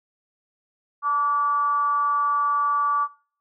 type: tone with frequency modulation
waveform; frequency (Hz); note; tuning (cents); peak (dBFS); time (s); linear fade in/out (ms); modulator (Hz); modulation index
sine; 1155; D6; -29; -19; 1.02-3.08; 50; 277; 0.4
effects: noise-tail reverb RT60 0.5 s tail -22 dB re dry